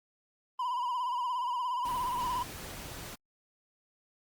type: tone with vibrato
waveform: triangle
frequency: 987.8 Hz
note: B5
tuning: in tune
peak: -28 dBFS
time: 0.59-2.43 s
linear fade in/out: 5 ms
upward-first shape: sine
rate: 17 Hz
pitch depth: 73 cents each way
type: noise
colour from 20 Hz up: pink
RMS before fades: -43 dBFS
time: 1.84-3.16 s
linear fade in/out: 20 ms
effects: Opus 32 kbps